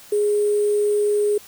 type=tone with sample-and-hold; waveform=sine; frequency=415.3 Hz; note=G#4; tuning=in tune; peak=-16 dBFS; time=0.12-1.38 s; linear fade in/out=5 ms; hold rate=8820 Hz; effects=white hiss -45 dBFS RMS until 1.47 s